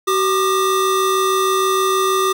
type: tone pair together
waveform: square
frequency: 380.2 / 1207 Hz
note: F#4 / D6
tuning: +47 / +47 cents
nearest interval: octave + minor sixth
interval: 2000 cents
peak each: -18 dBFS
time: 0.07-2.33 s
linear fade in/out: 10 ms
effects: none